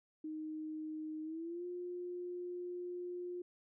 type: tone with pitch glide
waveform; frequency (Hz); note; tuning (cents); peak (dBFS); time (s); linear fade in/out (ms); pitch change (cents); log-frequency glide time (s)
sine; 311.1 to 355.3; D#4 to F4; 0 to +30; -40; 0.24-3.42; 5; +230; 1.23-1.65
effects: none